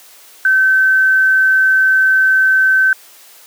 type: tone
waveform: sine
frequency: 1538 Hz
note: G6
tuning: 33 cents flat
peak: -8 dBFS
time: 0.45-2.93 s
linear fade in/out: 2 ms
effects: white hiss -42 dBFS RMS until 3.46 s + high-pass 400 Hz 12 dB/octave